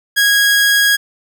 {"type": "tone", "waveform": "sawtooth", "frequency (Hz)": 1648, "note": "G#6", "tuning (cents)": -14, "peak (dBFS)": -6, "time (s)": [0.16, 0.97], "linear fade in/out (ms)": 20, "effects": []}